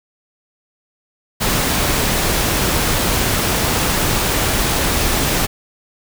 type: noise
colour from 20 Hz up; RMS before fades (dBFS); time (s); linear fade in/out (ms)
pink; -17; 1.4-5.47; 20
effects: none